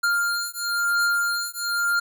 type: beating tone pair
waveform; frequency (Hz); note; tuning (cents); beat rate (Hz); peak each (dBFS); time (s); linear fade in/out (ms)
square; 1400 / 1401; F6 / F6; +4 / +5; 1; -25 / -25; 0.03-2; 10
effects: none